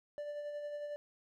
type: tone with tremolo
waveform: triangle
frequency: 587.3 Hz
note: D5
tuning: in tune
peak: -36 dBFS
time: 0.18-0.96 s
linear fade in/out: 0 ms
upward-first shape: sine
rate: 11 Hz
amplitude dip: 35%
effects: none